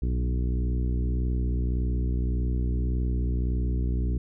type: harmonic tone with a mistuned harmonic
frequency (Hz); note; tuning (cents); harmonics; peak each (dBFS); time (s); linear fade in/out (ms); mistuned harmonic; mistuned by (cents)
61.74; B1; 0; 1 / 2 / 3 / 4 / 5 / 6 / 7; -24 / -32 / -36 / -38 / -39 / -43 / -46; 0.02-4.18; 5; 2; -33
effects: none